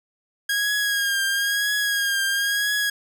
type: tone with vibrato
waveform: sawtooth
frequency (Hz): 1634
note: G#6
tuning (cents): -29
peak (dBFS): -17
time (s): 0.49-2.9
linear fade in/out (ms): 5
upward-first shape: triangle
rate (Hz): 1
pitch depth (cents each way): 48
effects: none